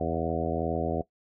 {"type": "harmonic tone with a mistuned harmonic", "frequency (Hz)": 82.41, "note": "E2", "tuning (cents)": 0, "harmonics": [1, 2, 3, 4, 5, 6, 7, 8, 9], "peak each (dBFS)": [-35, -35, -35, -35, -35, -35, -35, -35, -35], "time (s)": [0, 1.02], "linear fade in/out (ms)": 10, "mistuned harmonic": 9, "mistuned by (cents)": -31, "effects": ["noise-tail reverb RT60 0.1 s tail -18 dB re dry"]}